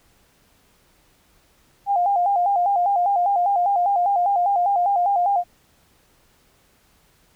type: tone with vibrato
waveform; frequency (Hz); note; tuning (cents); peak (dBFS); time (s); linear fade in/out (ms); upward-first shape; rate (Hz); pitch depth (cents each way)
sine; 753; F#5; +30; -16; 1.86-5.44; 50; square; 5; 110
effects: pink hiss -59 dBFS RMS until 7.35 s